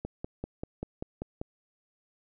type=click train; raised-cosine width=2 ms; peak=-21 dBFS; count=8; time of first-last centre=0.05-1.415 s; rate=5.13 Hz; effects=none